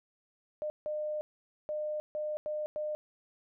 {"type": "tone bursts at uneven times", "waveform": "sine", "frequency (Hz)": 606, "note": "D#5", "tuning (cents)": -46, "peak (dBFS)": -32, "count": 6, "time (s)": [[0.62, 0.7], [0.86, 1.21], [1.69, 2], [2.15, 2.37], [2.46, 2.66], [2.76, 2.95]], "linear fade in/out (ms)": 0, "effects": []}